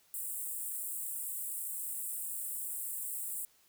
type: high-pass noise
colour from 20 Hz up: pink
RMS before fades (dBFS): -39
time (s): 0.14-3.45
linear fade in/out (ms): 0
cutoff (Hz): 7800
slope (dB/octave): 96
effects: white hiss -67 dBFS RMS until 3.68 s